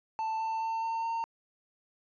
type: tone with pitch steps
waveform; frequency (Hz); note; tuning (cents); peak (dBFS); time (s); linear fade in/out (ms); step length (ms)
triangle; 885 / 892.2 / 899.4 / 906.7 / 914.1; A5 / A5 / A5 / A#5 / A#5; +10 / +24 / +38 / -48 / -34; -28; 0.19-1.24; 0; 210
effects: resampled to 16000 Hz